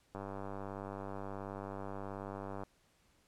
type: click train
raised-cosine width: 1 ms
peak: -29 dBFS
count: 246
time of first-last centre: 0.15-2.635 s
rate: 98.6 Hz
effects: pink hiss -71 dBFS RMS until 3.27 s + low-pass 11000 Hz 12 dB/octave